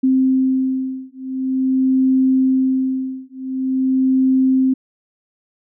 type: beating tone pair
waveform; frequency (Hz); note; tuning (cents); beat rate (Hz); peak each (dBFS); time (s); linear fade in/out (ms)
sine; 261.6 / 262.06; C4 / C4; 0 / +3; 0.46; -17; 0.03-4.74; 10
effects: none